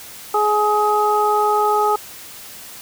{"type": "harmonic tone", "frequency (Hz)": 420.1, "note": "G#4", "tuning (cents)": 20, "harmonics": [1, 2, 3], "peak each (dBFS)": [-19, -17, -19], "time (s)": [0.34, 1.96], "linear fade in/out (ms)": 5, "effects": ["white hiss -37 dBFS RMS until 2.81 s"]}